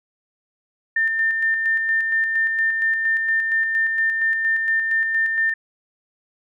sine tone with tremolo, 1800 Hz, A6, 39 cents sharp, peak -16 dBFS, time 0.96-5.54 s, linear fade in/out 5 ms, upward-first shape square, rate 4.3 Hz, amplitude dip 35%, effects none

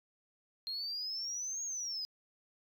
sine exponential two-way sweep, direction up then down, 4186 to 6645 to 4927 Hz, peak -35 dBFS, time 0.67-2.05 s, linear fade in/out 0 ms, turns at 1.64 s, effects tanh soft clip ceiling -33 dBFS

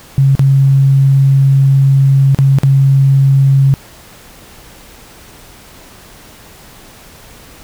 sine tone with dropouts, 136.4 Hz, C#3, 28 cents flat, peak -5 dBFS, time 0.18-3.74 s, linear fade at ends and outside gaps 0 ms, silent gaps 0.352-0.394 / 2.347-2.388 / 2.586-2.634 s, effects pink hiss -38 dBFS RMS until 7.63 s

